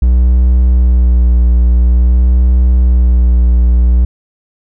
triangle tone with vibrato, 60.9 Hz, B1, 24 cents flat, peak -3 dBFS, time 0.02-4.05 s, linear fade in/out 5 ms, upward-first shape sine, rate 0.49 Hz, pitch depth 31 cents each way, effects none

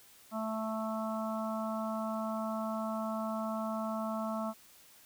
harmonic tone, 220 Hz, A3, in tune, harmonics 1 / 3 / 4 / 5 / 6, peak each -36 / -38 / -44 / -42 / -43 dBFS, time 0.31-4.54 s, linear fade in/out 50 ms, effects white hiss -59 dBFS RMS until 5.05 s

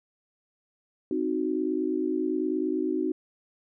sine chord, C diminished, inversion none, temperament equal, 261.6 / 311.1 / 370 Hz, C4 / Eb4 / Gb4, 0 / 0 / 0 cents, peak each -31 / -28 / -29 dBFS, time 1.11-3.12 s, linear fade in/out 2 ms, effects none

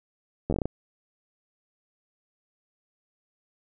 slowing click train, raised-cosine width 2 ms, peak -14 dBFS, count 8, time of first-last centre 0.5-0.656 s, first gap 11 ms, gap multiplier 1.23, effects none

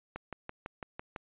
click train, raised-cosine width 0.5 ms, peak -24 dBFS, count 7, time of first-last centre 0.16-1.162 s, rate 5.99 Hz, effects resampled to 8000 Hz

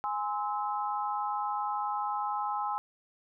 sine chord, Ab augmented, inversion none, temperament just, 830.6 / 1038.3 / 1297.8 Hz, Ab5 / C6 / E6, 0 / -14 / -27 cents, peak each -32 / -35 / -36 dBFS, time 0.04-2.78 s, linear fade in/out 0 ms, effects none

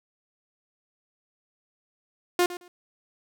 sawtooth tone with echo, 354.6 Hz, F4, 26 cents sharp, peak -15 dBFS, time 2.39-2.46 s, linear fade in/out 2 ms, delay 110 ms, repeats 2, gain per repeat -15 dB, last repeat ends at 2.68 s, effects none

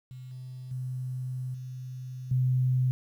sine tone with level steps, 127.8 Hz, C3, 40 cents flat, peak -40 / -38 / -31 / -36 / -22 dBFS, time 0.11-2.91 s, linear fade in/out 0 ms, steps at 0.31 / 0.71 / 1.54 / 2.31 s, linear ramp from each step 5 ms, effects 10-bit

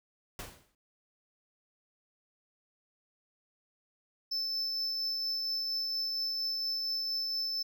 pink noise with exponential decay, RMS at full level -39 dBFS, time 0.39-0.75 s, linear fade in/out 1 ms, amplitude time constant 77 ms
triangle tone with tremolo, 5274 Hz, E8, in tune, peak -29 dBFS, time 4.31-7.63 s, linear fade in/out 10 ms, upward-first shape triangle, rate 4.3 Hz, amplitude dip 25%
effects none

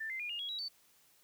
sine tone with pitch steps, 1778 / 2078 / 2429 / 2839 / 3318 / 3878 / 4532 Hz, A6 / C7 / D#7 / F7 / G#7 / B7 / C#8, +18 / -12 / -42 / +28 / -2 / -32 / +37 cents, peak -37 dBFS, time 0-0.686 s, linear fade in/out 10 ms, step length 98 ms, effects white hiss -67 dBFS RMS until 1.23 s

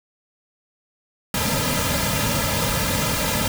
pink noise with comb filter, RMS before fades -22 dBFS, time 1.34-3.48 s, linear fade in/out 2 ms, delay 2.7 ms, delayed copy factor -1, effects none

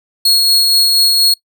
40% pulse tone with tremolo, 4316 Hz, C#8, 47 cents flat, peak -6 dBFS, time 0.25-1.34 s, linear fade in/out 5 ms, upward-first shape sine, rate 4.2 Hz, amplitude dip 25%, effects noise-tail reverb RT60 0.1 s tail -21 dB re dry

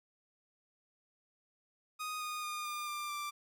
sawtooth tone with pitch steps, 1244.5 / 1230.9 / 1217.5 / 1204.2 / 1191 / 1178 Hz, D#6 / D#6 / D#6 / D6 / D6 / D6, 0 / -19 / -38 / +43 / +24 / +5 cents, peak -34 dBFS, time 1.99-3.31 s, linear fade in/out 20 ms, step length 220 ms, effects none

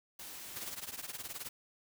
white noise, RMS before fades -47 dBFS, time 0.19-0.72 s, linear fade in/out 5 ms
white noise with tremolo, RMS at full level -40 dBFS, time 0.56-1.49 s, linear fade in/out 2 ms, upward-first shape triangle, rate 19 Hz, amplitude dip 90%
effects none

